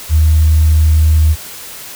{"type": "tone", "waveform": "sine", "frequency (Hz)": 78, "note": "D#2", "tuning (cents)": 5, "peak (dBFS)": -5, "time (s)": [0.09, 1.36], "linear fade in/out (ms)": 50, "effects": ["tanh soft clip ceiling -1 dBFS", "white hiss -30 dBFS RMS until 1.95 s"]}